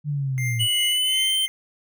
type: linear sweep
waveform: sine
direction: down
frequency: 150.2 to 110 Hz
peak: -22 dBFS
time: 0.04-0.68 s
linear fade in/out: 50 ms
type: tone with tremolo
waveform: square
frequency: 2100 Hz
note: C7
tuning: 6 cents sharp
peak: -26 dBFS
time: 0.38-1.48 s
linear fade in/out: 0 ms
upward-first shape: triangle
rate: 2.7 Hz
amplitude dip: 90%
type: tone with pitch glide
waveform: square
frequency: 2950 to 3109 Hz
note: F#7 to G7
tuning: -6 to -15 cents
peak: -20 dBFS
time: 0.59-1.47 s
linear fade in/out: 20 ms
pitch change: +91 cents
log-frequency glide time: 0.87-1.28 s
effects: none